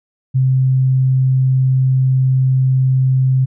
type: tone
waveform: sine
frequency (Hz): 130.81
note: C3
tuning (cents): 0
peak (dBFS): -10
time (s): 0.34-3.46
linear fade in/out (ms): 20
effects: none